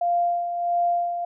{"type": "tone with tremolo", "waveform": "sine", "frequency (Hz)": 696, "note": "F5", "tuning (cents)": -6, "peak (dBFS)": -18, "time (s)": [0.01, 1.25], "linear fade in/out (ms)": 5, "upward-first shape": "sine", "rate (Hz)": 1.5, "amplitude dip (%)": 55, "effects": []}